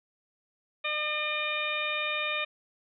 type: harmonic tone with a mistuned harmonic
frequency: 604 Hz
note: D5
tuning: 48 cents sharp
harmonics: 1 / 2 / 3 / 4 / 5 / 6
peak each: -37 / -36 / -38 / -31 / -40 / -36 dBFS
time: 0.84-2.45 s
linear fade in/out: 10 ms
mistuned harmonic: 6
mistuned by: +22 cents
effects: none